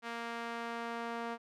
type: tone with band-pass filter sweep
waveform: sawtooth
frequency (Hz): 233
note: A#3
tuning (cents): -1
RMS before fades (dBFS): -40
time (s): 0.02-1.38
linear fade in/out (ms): 50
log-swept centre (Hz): 1600 to 960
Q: 0.84
effects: none